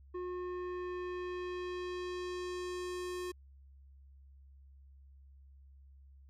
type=tone with low-pass filter sweep; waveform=square; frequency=360 Hz; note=F#4; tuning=47 cents flat; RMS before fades=-40 dBFS; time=0.14-3.32 s; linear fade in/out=10 ms; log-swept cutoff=1100 to 12000 Hz; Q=0.96; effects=added 68 Hz sine -55 dBFS peak until 6.29 s